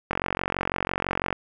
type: click train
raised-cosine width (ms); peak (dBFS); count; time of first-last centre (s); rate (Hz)
0.5; -9; 57; 0.11-1.327; 46
effects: none